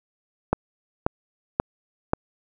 click train, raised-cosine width 1 ms, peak -5 dBFS, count 4, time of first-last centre 0.53-2.134 s, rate 1.87 Hz, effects none

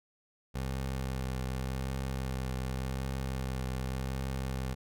20% pulse tone with vibrato, 65.4 Hz, C2, in tune, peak -28 dBFS, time 0.54-4.75 s, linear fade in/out 20 ms, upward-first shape triangle, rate 0.87 Hz, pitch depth 29 cents each way, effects none

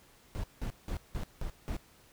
brown noise bursts, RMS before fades -35 dBFS, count 6, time 0.35-1.766 s, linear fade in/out 0 ms, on 86 ms, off 180 ms, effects pink hiss -61 dBFS RMS until 2.12 s

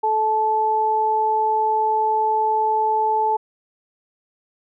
sine tone pair together, 435.3 / 870 Hz, A4 / A5, -19 / -20 cents, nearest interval octave, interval 1199 cents, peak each -24 / -17 dBFS, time 0.03-3.37 s, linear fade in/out 10 ms, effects none

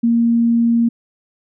sine tone, 233.1 Hz, A#3, in tune, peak -11 dBFS, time 0.03-0.89 s, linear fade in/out 10 ms, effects none

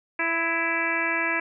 harmonic tone with a mistuned harmonic, 332.3 Hz, E4, 14 cents sharp, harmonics 1 / 2 / 3 / 4 / 5 / 6 / 7 / 8, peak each -33 / -34 / -32 / -35 / -28 / -30 / -28 / -35 dBFS, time 0.19-1.4 s, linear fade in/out 5 ms, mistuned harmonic 4, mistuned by -24 cents, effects none

